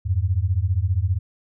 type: beating tone pair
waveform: sine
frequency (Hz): 85 / 100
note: F2 / G2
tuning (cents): -46 / +35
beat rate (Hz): 15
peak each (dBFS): -21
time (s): 0.05-1.19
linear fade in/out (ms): 20
effects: none